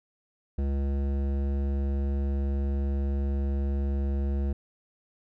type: tone with hard clipping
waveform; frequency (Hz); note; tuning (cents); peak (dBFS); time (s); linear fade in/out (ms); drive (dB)
sine; 69.3; C#2; 0; -27; 0.58-4.53; 5; 14
effects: none